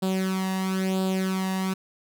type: tone with flanger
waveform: sawtooth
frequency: 189 Hz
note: F#3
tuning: 37 cents sharp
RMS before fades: -26 dBFS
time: 0.02-1.74 s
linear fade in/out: 10 ms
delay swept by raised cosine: 0.24 to 1.08 ms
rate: 1 Hz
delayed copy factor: +0.7
effects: none